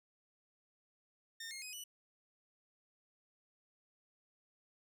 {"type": "tone with pitch steps", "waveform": "15% pulse", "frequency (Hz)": [1821, 2141, 2516, 2958], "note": ["A#6", "C7", "D#7", "F#7"], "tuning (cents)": [-41, 39, 19, -1], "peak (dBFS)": -38, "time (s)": [1.4, 1.84], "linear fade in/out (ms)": 5, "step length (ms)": 110, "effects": []}